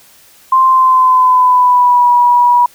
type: tone with pitch glide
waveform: sine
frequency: 1046.5 to 970.8 Hz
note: C6 to B5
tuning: 0 to -30 cents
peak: -5 dBFS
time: 0.52-2.66 s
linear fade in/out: 5 ms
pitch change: -130 cents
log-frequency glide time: 0.66-2.1 s
effects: white hiss -44 dBFS RMS until 2.74 s